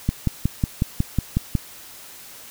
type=click train; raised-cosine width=5 ms; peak=-6 dBFS; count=9; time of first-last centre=0.09-1.553 s; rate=5.47 Hz; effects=white hiss -42 dBFS RMS until 2.5 s